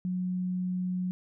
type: tone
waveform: sine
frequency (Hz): 182.3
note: F#3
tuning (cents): -25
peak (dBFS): -28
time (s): 0.05-1.11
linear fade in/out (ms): 0
effects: none